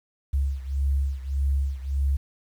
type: beating tone pair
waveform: sine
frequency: 68.3 / 70 Hz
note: C#2 / C#2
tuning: -25 / +18 cents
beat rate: 1.7 Hz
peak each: -24 / -27 dBFS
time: 0.33-2.17 s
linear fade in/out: 10 ms
effects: 9-bit